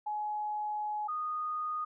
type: tone pair in turn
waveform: sine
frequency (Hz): 843 / 1235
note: G#5 / D#6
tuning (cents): +26 / -13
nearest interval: perfect fifth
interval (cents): 661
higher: second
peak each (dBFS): -32 / -32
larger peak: neither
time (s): 0.06-1.08 / 1.08-1.85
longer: first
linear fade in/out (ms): 10
effects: none